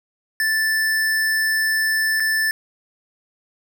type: tone with dropouts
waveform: square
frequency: 1760 Hz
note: A6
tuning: in tune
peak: -18 dBFS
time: 0.4-2.51 s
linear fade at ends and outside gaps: 1 ms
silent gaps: 2.199-2.203 s
effects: 8-bit